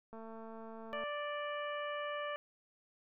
click train, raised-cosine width 1 ms, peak -37 dBFS, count 204, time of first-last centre 0.13-1.036 s, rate 224 Hz
harmonic tone, 587.3 Hz, D5, in tune, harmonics 1 / 2 / 3 / 4 / 5, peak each -40 / -42 / -45 / -50 / -50 dBFS, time 0.93-2.36 s, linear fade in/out 0 ms
effects none

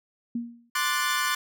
sine tone with exponential decay, 235.8 Hz, A#3, 20 cents sharp, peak -24 dBFS, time 0.35-0.7 s, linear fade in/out 5 ms, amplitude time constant 75 ms
sawtooth chord, D dominant seventh, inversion third, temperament equal with one note detuned, 1046.5 / 1174.7 / 1471.5 / 1760 Hz, C6 / D6 / F#6 / A6, 0 / 0 / -10 / 0 cents, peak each -26 dBFS, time 0.75-1.35 s, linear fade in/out 5 ms
effects none

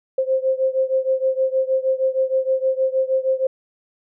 sine beating tone pair, 523.3 / 529.7 Hz, C5 / C5, 0 / +21 cents, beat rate 6.4 Hz, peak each -19 / -21 dBFS, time 0.18-3.47 s, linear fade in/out 5 ms, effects none

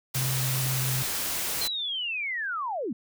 white noise, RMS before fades -30 dBFS, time 0.14-1.68 s, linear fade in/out 10 ms
sine tone with vibrato, 130.2 Hz, C3, 8 cents flat, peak -27 dBFS, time 0.15-1.03 s, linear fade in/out 10 ms, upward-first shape sine, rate 18 Hz, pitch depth 28 cents each way
sine linear sweep, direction down, 4186 to 191.6 Hz, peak -28 dBFS, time 1.61-2.93 s, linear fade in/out 5 ms
effects none

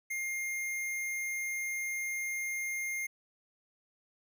square tone, 2120 Hz, C7, 22 cents sharp, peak -34 dBFS, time 0.1-3.07 s, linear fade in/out 10 ms, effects none

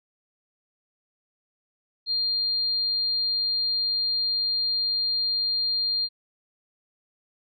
sine tone with amplitude modulation, 4200 Hz, C8, 6 cents sharp, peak -21 dBFS, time 2.06-6.09 s, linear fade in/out 50 ms, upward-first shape sine, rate 98 Hz, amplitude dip 30%, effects none

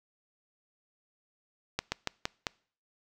slowing click train, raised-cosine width 0.2 ms, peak -12 dBFS, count 5, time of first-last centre 1.79-2.468 s, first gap 130 ms, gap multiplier 1.18, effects noise-tail reverb RT60 0.5 s tail -25 dB re dry

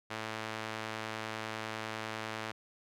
sawtooth tone with band-pass filter, 110 Hz, A2, in tune, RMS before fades -40 dBFS, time 0.1-2.52 s, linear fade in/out 10 ms, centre 1900 Hz, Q 0.61, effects none

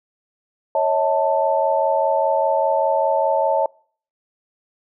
sine tone cluster, 553 / 638 / 884 Hz, C#5 / D#5 / A5, -4 / +43 / +8 cents, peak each -20 dBFS, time 0.75-3.66 s, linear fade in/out 2 ms, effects noise-tail reverb RT60 0.5 s tail -25 dB re dry

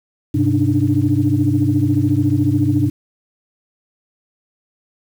sine tone cluster, 101 / 129.8 / 289.3 / 303.3 Hz, G#2 / C3 / D4 / D#4, -48 / -13 / -26 / -44 cents, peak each -18 dBFS, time 0.34-2.9 s, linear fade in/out 10 ms, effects tanh soft clip ceiling -2 dBFS + 7-bit

